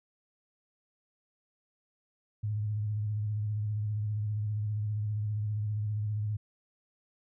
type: tone with vibrato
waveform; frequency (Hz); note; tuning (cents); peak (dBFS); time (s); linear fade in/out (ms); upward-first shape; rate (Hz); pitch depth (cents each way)
sine; 105.7; G#2; +31; -29; 2.43-6.37; 10; sine; 15; 42
effects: none